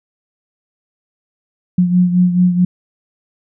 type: beating tone pair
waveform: sine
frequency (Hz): 178.7 / 183.3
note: F3 / F#3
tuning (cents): +40 / -16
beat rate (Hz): 4.6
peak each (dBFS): -10 / -17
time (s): 1.78-2.65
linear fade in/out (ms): 5
effects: none